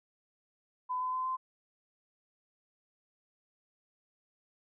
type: tone with pitch steps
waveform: sine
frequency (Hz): 1007 / 1016.3 / 1025.8 / 1035.3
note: B5 / B5 / C6 / C6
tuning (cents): +33 / +49 / -35 / -19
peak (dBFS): -31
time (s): 0.89-1.37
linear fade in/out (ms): 20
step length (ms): 120
effects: none